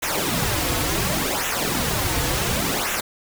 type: noise with flanger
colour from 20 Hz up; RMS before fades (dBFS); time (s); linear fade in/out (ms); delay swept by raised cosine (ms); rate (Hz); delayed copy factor
pink; -23; 0.02-3.01; 10; 0.21 to 5.11; 0.69; -0.75
effects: none